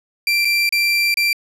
30% pulse tone with dropouts, 2358 Hz, D7, 6 cents sharp, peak -12 dBFS, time 0.27-1.33 s, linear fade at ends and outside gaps 2 ms, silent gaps 0.448-0.452 / 0.692-0.724 / 1.142-1.171 s, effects low-pass 12000 Hz 12 dB/octave

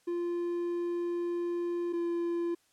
triangle tone pair in turn, 346.8 / 342.4 Hz, F4 / F4, -12 / -34 cents, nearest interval unison, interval 22 cents, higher first, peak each -28 / -27 dBFS, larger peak second, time 0.07-1.93 / 1.93-2.55 s, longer first, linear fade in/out 10 ms, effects white hiss -69 dBFS RMS until 2.72 s + low-pass 10000 Hz 12 dB/octave

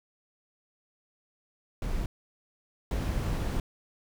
brown noise bursts at uneven times, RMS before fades -30 dBFS, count 2, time 1.82-2.06 / 2.91-3.6 s, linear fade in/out 2 ms, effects none

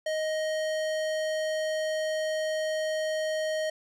sine tone with hard clipping, 625 Hz, D#5, 8 cents sharp, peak -29 dBFS, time 0.06-3.7 s, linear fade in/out 5 ms, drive 18 dB, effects none

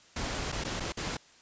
pink noise with dropouts, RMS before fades -34 dBFS, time 0.16-1.17 s, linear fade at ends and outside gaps 5 ms, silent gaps 0.519-0.524 / 0.639-0.647 / 0.799-0.803 / 0.923-0.971 s, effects white hiss -58 dBFS RMS until 1.41 s + resampled to 16000 Hz

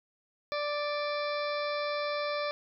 harmonic tone, 587.3 Hz, D5, in tune, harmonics 1 / 2 / 3 / 4 / 6 / 7 / 8 / 9, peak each -32 / -36 / -42 / -40 / -45 / -45 / -46 / -48 dBFS, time 0.52-2.51 s, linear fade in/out 0 ms, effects none

